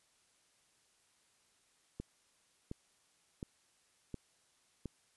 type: click train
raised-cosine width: 3 ms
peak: -28 dBFS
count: 5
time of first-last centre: 2-4.857 s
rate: 1.4 Hz
effects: white hiss -72 dBFS RMS until 5.16 s + resampled to 24000 Hz